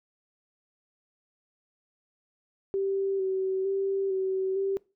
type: tone with vibrato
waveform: sine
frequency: 385.2 Hz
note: G4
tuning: 30 cents flat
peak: -25 dBFS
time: 2.74-4.77 s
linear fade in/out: 0 ms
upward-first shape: square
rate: 1.1 Hz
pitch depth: 23 cents each way
effects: noise-tail reverb RT60 0.3 s tail -23 dB re dry